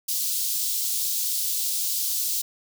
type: high-pass noise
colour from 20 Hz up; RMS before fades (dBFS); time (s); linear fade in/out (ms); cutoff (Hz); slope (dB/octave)
white; -26; 0.08-2.42; 10; 3800; 24
effects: none